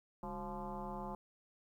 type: tone with frequency modulation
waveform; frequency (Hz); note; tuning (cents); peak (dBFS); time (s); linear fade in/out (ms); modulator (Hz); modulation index
sine; 535; C5; +38; -40; 0.23-1.15; 2; 167; 3.1
effects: 12-bit